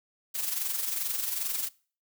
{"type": "noise with amplitude modulation", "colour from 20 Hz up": "blue", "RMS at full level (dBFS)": -29, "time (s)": [0.34, 1.69], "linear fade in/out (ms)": 20, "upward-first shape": "sine", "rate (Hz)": 22.5, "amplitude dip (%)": 55, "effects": ["noise-tail reverb RT60 0.4 s tail -22 dB re dry"]}